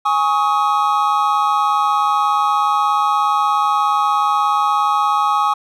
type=chord; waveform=triangle; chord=Ab suspended fourth; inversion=none; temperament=equal with one note detuned; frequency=830.6 / 1108.7 / 1265.5 Hz; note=Ab5 / Db6 / Eb6; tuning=0 / 0 / +29 cents; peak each=-16 dBFS; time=0.05-5.54 s; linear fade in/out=10 ms; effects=none